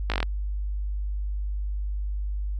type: slowing click train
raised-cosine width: 0.3 ms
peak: -10 dBFS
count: 7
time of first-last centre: 0.1-0.229 s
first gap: 18 ms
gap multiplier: 1.07
effects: added 50 Hz sine -26 dBFS peak until 2.59 s